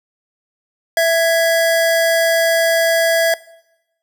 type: tone pair together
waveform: square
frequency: 661.7 / 1661.2 Hz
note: E5 / G#6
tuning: +6 / 0 cents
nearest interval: octave + major third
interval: 1594 cents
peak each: -13 / -19 dBFS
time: 0.97-3.34 s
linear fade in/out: 2 ms
effects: noise-tail reverb RT60 0.9 s tail -21 dB re dry